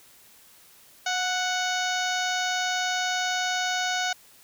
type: harmonic tone with a mistuned harmonic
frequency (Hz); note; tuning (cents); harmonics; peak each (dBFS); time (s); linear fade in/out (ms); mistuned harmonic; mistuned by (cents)
740; F#5; 0; 1 / 2 / 3 / 4 / 5 / 6 / 7 / 8 / 9; -29 / -29 / -35 / -35 / -34 / -38 / -39 / -38 / -37; 1.06-4.13; 5; 1; -23
effects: white hiss -54 dBFS RMS until 4.43 s